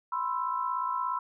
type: tone cluster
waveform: sine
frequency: 993 / 1050 / 1325 Hz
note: B5 / C6 / E6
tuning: +9 / +6 / +9 cents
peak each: -31 / -33 / -34 dBFS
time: 0.12-1.19 s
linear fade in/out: 5 ms
effects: none